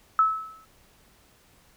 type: tone with exponential decay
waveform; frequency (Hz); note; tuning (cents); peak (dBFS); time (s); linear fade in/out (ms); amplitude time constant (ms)
sine; 1300; E6; -24; -14; 0.19-0.65; 1; 100
effects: pink hiss -59 dBFS RMS until 1.76 s